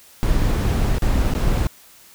brown noise with dropouts, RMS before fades -18 dBFS, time 0.23-1.67 s, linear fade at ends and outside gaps 0 ms, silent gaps 0.983-1.022 / 1.338-1.35 s, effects white hiss -48 dBFS RMS until 2.14 s

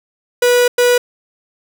45% pulse tone bursts at uneven times, 488.7 Hz, B4, 18 cents flat, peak -9 dBFS, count 2, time 0.42-0.68 / 0.78-0.98 s, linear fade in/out 5 ms, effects none

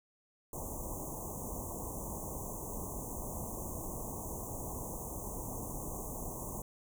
pink band-stop noise, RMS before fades -41 dBFS, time 0.53-6.62 s, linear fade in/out 2 ms, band 1100 to 6200 Hz, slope 96 dB/octave, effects none

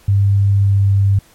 sine tone with pitch glide, 99.6 to 98.85 Hz, G2 to G2, +28 to +15 cents, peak -9 dBFS, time 0.08-1.19 s, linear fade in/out 5 ms, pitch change -13 cents, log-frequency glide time 0.57-0.88 s, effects pink hiss -49 dBFS RMS until 1.34 s + MP3 64 kbps

